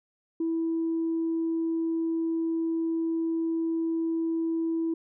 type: tone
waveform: sine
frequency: 328.3 Hz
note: E4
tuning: 7 cents flat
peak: -24 dBFS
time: 0.4-4.94 s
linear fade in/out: 5 ms
effects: tanh soft clip ceiling -21 dBFS